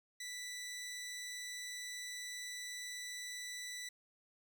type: tone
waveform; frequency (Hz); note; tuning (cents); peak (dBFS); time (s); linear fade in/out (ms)
15% pulse; 1975.5; B6; 0; -37; 0.2-3.89; 5
effects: none